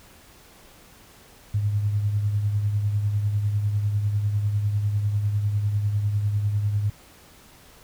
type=tone with tremolo; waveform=sine; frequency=103.4 Hz; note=G#2; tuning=7 cents flat; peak=-18 dBFS; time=1.54-6.9 s; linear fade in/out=5 ms; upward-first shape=triangle; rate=10 Hz; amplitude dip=55%; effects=pink hiss -51 dBFS RMS until 7.83 s